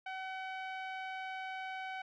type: tone with low-pass filter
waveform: sawtooth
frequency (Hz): 757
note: F#5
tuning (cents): +39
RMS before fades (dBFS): -42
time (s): 0.06-2.02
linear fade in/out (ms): 5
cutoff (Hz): 2400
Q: 1.6
effects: none